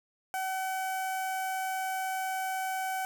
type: tone with notch filter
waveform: sawtooth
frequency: 758 Hz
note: F#5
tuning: 42 cents sharp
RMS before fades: -33 dBFS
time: 0.34-3.05 s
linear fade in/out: 0 ms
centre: 4000 Hz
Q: 0.9
effects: none